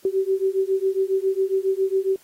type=beating tone pair; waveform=sine; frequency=380.6 / 387.9 Hz; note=F#4 / G4; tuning=+49 / -18 cents; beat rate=7.3 Hz; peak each=-22 dBFS; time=0.05-2.16 s; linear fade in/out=2 ms; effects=white hiss -55 dBFS RMS until 2.23 s + AAC 48 kbps